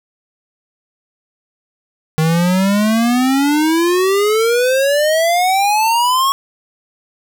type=exponential sweep; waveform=square; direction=up; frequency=155.56 to 1108.7 Hz; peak=-12 dBFS; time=2.18-6.32 s; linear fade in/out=0 ms; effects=none